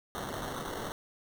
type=noise with sample-and-hold; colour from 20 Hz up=blue; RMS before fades=-38 dBFS; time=0.15-0.92 s; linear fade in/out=0 ms; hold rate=2450 Hz; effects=none